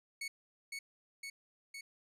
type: tone with echo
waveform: sawtooth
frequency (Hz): 2217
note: C#7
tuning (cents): 0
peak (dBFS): -35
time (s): 0.21-0.28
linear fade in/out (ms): 5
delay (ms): 510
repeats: 3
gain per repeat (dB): -2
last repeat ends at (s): 1.81
effects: low-pass 12000 Hz 12 dB/octave